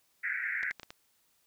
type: band-pass noise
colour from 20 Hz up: white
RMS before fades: -34 dBFS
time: 0.23-0.72 s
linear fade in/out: 10 ms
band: 1500 to 2200 Hz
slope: 96 dB/octave
type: clicks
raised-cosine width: 0.2 ms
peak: -26 dBFS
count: 5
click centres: 0.631 / 0.71 / 0.797 / 0.832 / 0.905 s
effects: white hiss -71 dBFS RMS until 1.46 s